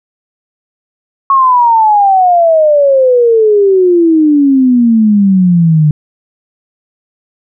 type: exponential sweep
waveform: sine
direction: down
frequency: 1104 to 148.3 Hz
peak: -4 dBFS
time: 1.3-5.91 s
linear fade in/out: 2 ms
effects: none